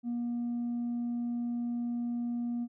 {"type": "tone with tanh clipping", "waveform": "triangle", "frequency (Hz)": 238.8, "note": "A#3", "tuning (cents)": 42, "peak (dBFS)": -31, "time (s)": [0.03, 2.68], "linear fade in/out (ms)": 50, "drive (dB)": 6, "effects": []}